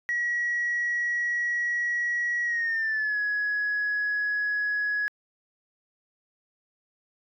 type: tone with pitch glide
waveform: sine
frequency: 1917 to 1678.5 Hz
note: A#6 to G#6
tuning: +48 to +18 cents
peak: -23 dBFS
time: 0.09-5.08 s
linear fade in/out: 0 ms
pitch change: -230 cents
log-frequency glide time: 2.44-3.19 s
effects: tanh soft clip ceiling -21 dBFS